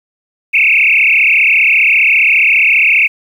sine tone with frequency modulation, 2441 Hz, D#7, 34 cents flat, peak -6 dBFS, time 0.53-3.08 s, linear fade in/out 20 ms, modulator 34.9 Hz, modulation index 7.9, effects 7-bit

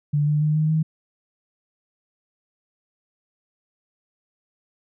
sine tone with pitch steps, 146.83 / 149.48 / 152.18 / 154.93 / 157.73 Hz, D3 / D3 / D#3 / D#3 / D#3, 0 / +31 / -38 / -7 / +24 cents, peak -17 dBFS, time 0.13-0.83 s, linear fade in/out 10 ms, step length 140 ms, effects none

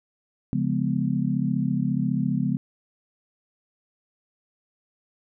sine chord, C# dominant seventh, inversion none, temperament just, 138.59 / 173.24 / 207.9 / 249.5 Hz, C#3 / E#3 / G#3 / B3, 0 / -14 / +2 / +18 cents, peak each -27 dBFS, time 0.53-2.57 s, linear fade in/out 0 ms, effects none

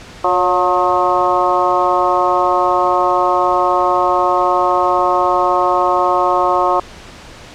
harmonic tone with a mistuned harmonic, 180 Hz, F#3, 47 cents flat, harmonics 2 / 3 / 4 / 5 / 6 / 7, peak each -20 / -19 / -17 / -19 / -16 / -21 dBFS, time 0.24-6.8 s, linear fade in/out 5 ms, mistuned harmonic 3, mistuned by +51 cents, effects pink hiss -36 dBFS RMS until 7.54 s + low-pass 6000 Hz 12 dB/octave

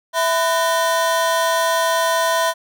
35% pulse ring-modulated tone, 830.6 Hz, G#5, in tune, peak -11 dBFS, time 0.13-2.54 s, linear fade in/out 50 ms, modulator 172 Hz, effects none

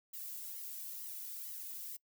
violet noise with flanger, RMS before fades -45 dBFS, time 0.13-1.97 s, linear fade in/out 10 ms, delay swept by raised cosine 0.98 to 2.08 ms, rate 2.2 Hz, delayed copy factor +0.7, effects noise-tail reverb RT60 0.1 s tail -23 dB re dry

